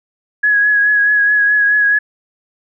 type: tone with vibrato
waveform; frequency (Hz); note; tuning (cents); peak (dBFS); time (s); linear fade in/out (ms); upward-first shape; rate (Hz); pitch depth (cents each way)
sine; 1673; G#6; +12; -9; 0.43-1.99; 10; triangle; 4.7; 31
effects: none